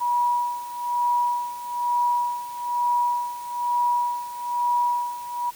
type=tone with tremolo; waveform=sine; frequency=967 Hz; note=B5; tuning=37 cents flat; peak=-18 dBFS; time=0-5.51 s; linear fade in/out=20 ms; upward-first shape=sine; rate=1.1 Hz; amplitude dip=80%; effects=white hiss -46 dBFS RMS until 5.55 s